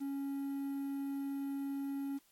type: tone with quantisation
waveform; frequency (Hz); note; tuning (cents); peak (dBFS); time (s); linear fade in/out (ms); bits
triangle; 277.2; C#4; 0; -34; 0-2.19; 20; 10
effects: white hiss -70 dBFS RMS until 2.31 s + AAC 64 kbps